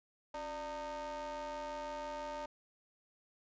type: ring-modulated tone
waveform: square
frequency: 158.8 Hz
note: D#3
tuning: 36 cents sharp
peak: -38 dBFS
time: 0.34-2.46 s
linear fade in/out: 5 ms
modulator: 751 Hz
effects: resampled to 16000 Hz